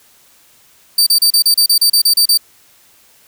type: tone bursts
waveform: sawtooth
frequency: 4631 Hz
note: D8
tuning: 25 cents flat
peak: -5 dBFS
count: 12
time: 0.98-2.375 s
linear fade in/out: 5 ms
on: 86 ms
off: 33 ms
effects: white hiss -49 dBFS RMS until 3.27 s